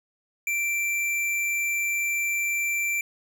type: tone with hard clipping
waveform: sine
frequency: 2349 Hz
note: D7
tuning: in tune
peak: -25 dBFS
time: 0.47-3.01 s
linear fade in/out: 2 ms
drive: 15 dB
effects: none